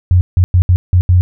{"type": "tone bursts at uneven times", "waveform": "sine", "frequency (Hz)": 89.9, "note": "F#2", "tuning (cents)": -49, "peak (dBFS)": -5, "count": 6, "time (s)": [[0.11, 0.21], [0.37, 0.44], [0.54, 0.62], [0.69, 0.76], [0.93, 1.01], [1.09, 1.21]], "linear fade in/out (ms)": 0, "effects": []}